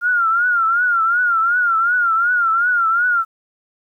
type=tone with vibrato; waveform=sine; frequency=1396.9 Hz; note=F6; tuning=in tune; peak=-13 dBFS; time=0.01-3.25 s; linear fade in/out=50 ms; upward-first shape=triangle; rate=2.7 Hz; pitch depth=120 cents each way; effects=9-bit